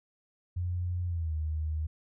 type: tone with pitch glide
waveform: sine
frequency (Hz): 88.8 to 77.75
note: F2 to D#2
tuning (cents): +29 to -1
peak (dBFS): -29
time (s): 0.56-1.87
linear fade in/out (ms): 10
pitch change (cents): -230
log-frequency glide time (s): 1.06-1.34
effects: none